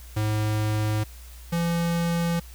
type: tone pair in turn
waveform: square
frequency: 107.2 / 169.68 Hz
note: A2 / F3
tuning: -45 / -50 cents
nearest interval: minor sixth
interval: 795 cents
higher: second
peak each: -23 dBFS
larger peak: neither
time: 0.16-1.04 / 1.52-2.4 s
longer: neither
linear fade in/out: 10 ms
effects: added 60 Hz sine -41 dBFS peak until 2.54 s + white hiss -50 dBFS RMS until 2.54 s